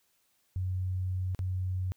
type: tone with dropouts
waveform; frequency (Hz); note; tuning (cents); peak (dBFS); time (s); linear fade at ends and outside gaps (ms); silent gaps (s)
sine; 92.5; F#2; 0; -29; 0.56-1.92; 0; 1.348-1.391
effects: white hiss -72 dBFS RMS until 1.96 s